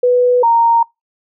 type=tone pair in turn; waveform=sine; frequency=493.9 / 927.5 Hz; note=B4 / A#5; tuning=0 / -9 cents; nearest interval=major seventh; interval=1091 cents; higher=second; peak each=-8 dBFS; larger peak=neither; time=0.03-0.43 / 0.43-0.83 s; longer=neither; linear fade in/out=5 ms; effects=noise-tail reverb RT60 0.2 s tail -26 dB re dry